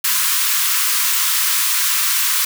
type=high-pass noise; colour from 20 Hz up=white; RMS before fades=-17 dBFS; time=0.04-2.45 s; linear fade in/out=5 ms; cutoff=970 Hz; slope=96 dB/octave; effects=none